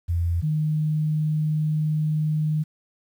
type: tone pair in turn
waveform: sine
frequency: 85.4 / 153.84 Hz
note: F2 / D#3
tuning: -38 / -19 cents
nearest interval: minor seventh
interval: 1019 cents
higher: second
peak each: -20 dBFS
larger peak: neither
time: 0.08-0.42 / 0.42-2.64 s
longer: second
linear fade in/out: 20 ms
effects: 9-bit